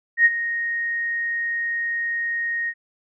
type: tone with ADSR envelope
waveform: sine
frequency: 1865 Hz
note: A#6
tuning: in tune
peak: -9 dBFS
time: 0.17-2.74 s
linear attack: 82 ms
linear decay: 36 ms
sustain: -13 dB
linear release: 57 ms
effects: none